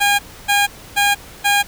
15% pulse tone bursts, 812 Hz, G#5, 39 cents flat, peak -6 dBFS, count 4, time 0-1.63 s, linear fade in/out 20 ms, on 190 ms, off 290 ms, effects pink hiss -39 dBFS RMS until 1.67 s

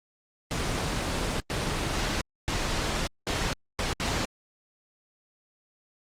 pink noise bursts at uneven times, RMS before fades -28 dBFS, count 6, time 0.51-1.4 / 1.5-2.21 / 2.48-3.07 / 3.27-3.53 / 3.79-3.93 / 4-4.25 s, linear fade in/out 0 ms, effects low-pass 7000 Hz 12 dB/octave + Opus 24 kbps

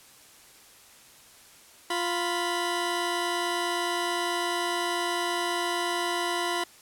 15% pulse tone pair together, 349.2 / 987.7 Hz, F4 / B5, 0 / 0 cents, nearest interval octave + tritone, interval 1800 cents, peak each -22 / -24 dBFS, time 1.9-6.64 s, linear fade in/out 5 ms, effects white hiss -53 dBFS RMS until 6.81 s + low-pass 12000 Hz 12 dB/octave

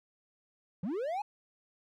triangle linear sweep, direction up, 155.56 to 860 Hz, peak -30 dBFS, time 0.83-1.22 s, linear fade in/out 5 ms, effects none

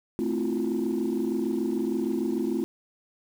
sine chord, F major seventh, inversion first, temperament equal with one note detuned, 220 / 261.6 / 329.6 / 356.2 Hz, A3 / C4 / E4 / F4, 0 / 0 / 0 / +34 cents, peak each -29 dBFS, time 0.19-2.64 s, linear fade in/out 0 ms, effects tanh soft clip ceiling -19 dBFS + 8-bit

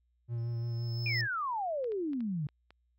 triangle tone with vibrato, 117.5 Hz, A#2, 14 cents sharp, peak -30 dBFS, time 0.28-1.28 s, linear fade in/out 50 ms, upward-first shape sine, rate 5.8 Hz, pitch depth 20 cents each way
triangle tone with exponential growth, 5240 Hz, E8, 11 cents flat, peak -31 dBFS, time 0.38-1.21 s, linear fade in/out 1 ms, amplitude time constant 180 ms
sine exponential sweep, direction down, 2490 to 138.59 Hz, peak -31 dBFS, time 1.06-2.47 s, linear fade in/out 2 ms
clicks, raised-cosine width 0.3 ms, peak -38 dBFS, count 6, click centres 1.843 / 1.92 / 2.133 / 2.206 / 2.488 / 2.706 s
effects added 60 Hz sine -70 dBFS peak until 2.98 s

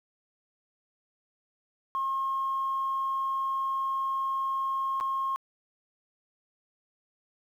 sine tone with dropouts, 1075 Hz, C6, 47 cents sharp, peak -26 dBFS, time 1.95-5.36 s, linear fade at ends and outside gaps 0 ms, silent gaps 5.001-5.009 s, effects tanh soft clip ceiling -22 dBFS + 10-bit

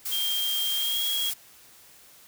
blue noise, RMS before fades -31 dBFS, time 0.05-1.34 s, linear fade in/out 10 ms
sine tone with pitch glide, 3200 to 3299 Hz, G7 to G#7, +35 to -12 cents, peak -26 dBFS, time 0.11-1.31 s, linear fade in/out 20 ms, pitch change +53 cents, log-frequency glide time 0.77-1.05 s
effects white hiss -53 dBFS RMS until 2.27 s

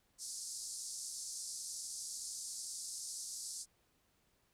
white band-pass noise, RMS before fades -45 dBFS, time 0.18-3.66 s, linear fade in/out 50 ms, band 4600 to 9900 Hz, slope 48 dB/octave, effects pink hiss -75 dBFS RMS until 4.53 s

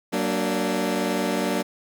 20% pulse chord, Gb augmented, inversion none, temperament equal with one note detuned, 188.45 / 233.1 / 293.7 Hz, Gb3 / Bb3 / D4, +32 / 0 / 0 cents, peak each -22 dBFS, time 0.12-1.63 s, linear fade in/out 20 ms, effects none

